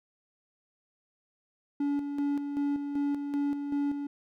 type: tone with tremolo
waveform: triangle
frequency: 285.5 Hz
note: D4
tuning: 49 cents flat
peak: -24 dBFS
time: 1.8-4.07 s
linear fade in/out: 5 ms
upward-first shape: square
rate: 2.6 Hz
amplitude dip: 50%
effects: none